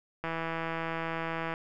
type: click train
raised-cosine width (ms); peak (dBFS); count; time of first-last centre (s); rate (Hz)
0.5; -19; 214; 0.24-1.539; 164
effects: none